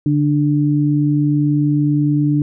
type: tone pair together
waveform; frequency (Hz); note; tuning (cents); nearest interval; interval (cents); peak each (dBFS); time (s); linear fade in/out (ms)
sine; 145.4 / 295.5; D3 / D4; -17 / +11; octave; 1228; -15; 0.06-2.42; 2
effects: none